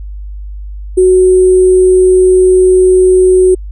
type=tone with sample-and-hold; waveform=sine; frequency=370 Hz; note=F#4; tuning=in tune; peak=-3 dBFS; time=0.97-3.55 s; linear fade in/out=10 ms; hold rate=8820 Hz; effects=added 50 Hz sine -21 dBFS peak until 3.71 s + resampled to 32000 Hz